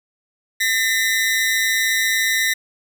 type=ring-modulated tone; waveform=sawtooth; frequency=1916 Hz; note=A#6; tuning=47 cents sharp; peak=-10 dBFS; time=0.6-2.54 s; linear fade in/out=10 ms; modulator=107 Hz; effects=none